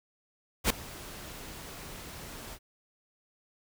pink noise with ADSR envelope, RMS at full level -22 dBFS, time 0.64-2.59 s, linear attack 61 ms, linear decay 4 ms, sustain -22 dB, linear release 57 ms, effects none

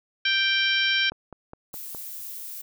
harmonic tone, 784 Hz, G5, in tune, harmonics 2 / 3 / 4 / 5 / 6 / 7, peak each -25 / -26 / -25 / -30 / -36 / -32 dBFS, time 0.25-1.1 s, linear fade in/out 5 ms
click train, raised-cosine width 1 ms, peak -26 dBFS, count 5, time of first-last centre 1.12-1.948 s, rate 4.83 Hz
violet noise, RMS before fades -37 dBFS, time 1.73-2.62 s, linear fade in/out 10 ms
effects none

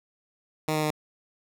10% pulse tone with pitch steps, 155.56 / 154.04 / 152.53 Hz, D#3 / D#3 / D#3, 0 / -17 / -34 cents, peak -16 dBFS, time 0.68-0.905 s, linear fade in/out 2 ms, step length 75 ms, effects none

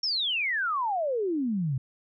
sine exponential sweep, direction down, 5580 to 123.5 Hz, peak -25 dBFS, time 0.03-1.78 s, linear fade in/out 5 ms, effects none

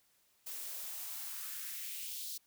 blue noise with high-pass filter sweep, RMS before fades -43 dBFS, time 0.46-2.38 s, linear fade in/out 10 ms, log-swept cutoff 330 to 4400 Hz, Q 2.1, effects white hiss -72 dBFS RMS until 2.46 s

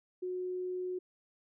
sine tone, 365.1 Hz, F#4, 23 cents flat, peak -34 dBFS, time 0.22-0.99 s, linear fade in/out 10 ms, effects none

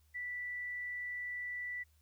sine tone, 1968 Hz, B6, 7 cents flat, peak -38 dBFS, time 0.14-1.84 s, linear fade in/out 20 ms, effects added 76 Hz sine -66 dBFS peak until 2.01 s + white hiss -75 dBFS RMS until 2.01 s

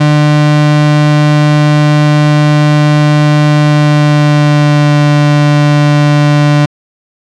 35% pulse tone with pitch glide, 149.3 to 147.16 Hz, D3 to D3, +29 to +4 cents, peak -3 dBFS, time 0-6.66 s, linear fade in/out 10 ms, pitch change -25 cents, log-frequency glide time 3.55-5.01 s, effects low-pass 5000 Hz 12 dB/octave

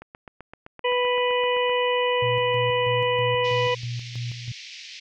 click train, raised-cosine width 0.5 ms, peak -25 dBFS, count 14, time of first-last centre 0.02-1.695 s, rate 7.76 Hz
harmonic tone, 493.9 Hz, B4, in tune, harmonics 1 / 2 / 4 / 5 / 6, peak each -22 / -26 / -30 / -32 / -30 dBFS, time 0.84-3.75 s, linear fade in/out 10 ms
sine tone with tremolo, 120 Hz, B2, 49 cents flat, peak -27 dBFS, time 2.22-4.52 s, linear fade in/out 5 ms, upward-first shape square, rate 3.1 Hz, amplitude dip 60%
pink band-pass noise, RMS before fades -41 dBFS, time 3.44-5 s, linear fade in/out 10 ms, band 2100 to 5900 Hz, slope 48 dB/octave
effects none

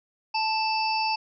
harmonic tone with a mistuned harmonic, 880 Hz, A5, in tune, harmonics 1 / 3 / 5 / 6, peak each -25 / -30 / -32 / -33 dBFS, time 0.34-1.16 s, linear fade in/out 10 ms, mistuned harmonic 5, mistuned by +91 cents, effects none

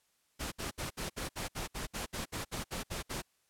pink noise bursts, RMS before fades -38 dBFS, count 15, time 0.39-3.222 s, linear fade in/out 20 ms, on 130 ms, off 63 ms, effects white hiss -74 dBFS RMS until 3.49 s + low-pass 12000 Hz 12 dB/octave

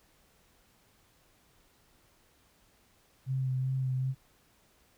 sine tone with vibrato, 130.81 Hz, C3, in tune, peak -28 dBFS, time 3.26-4.15 s, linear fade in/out 50 ms, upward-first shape sine, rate 2.6 Hz, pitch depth 21 cents each way, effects pink hiss -66 dBFS RMS until 4.97 s

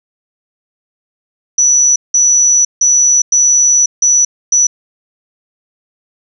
sine tone bursts at uneven times, 5920 Hz, F#8, in tune, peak -6 dBFS, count 6, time 1.58-1.96 / 2.14-2.65 / 2.81-3.22 / 3.32-3.86 / 4.02-4.25 / 4.52-4.67 s, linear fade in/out 5 ms, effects none

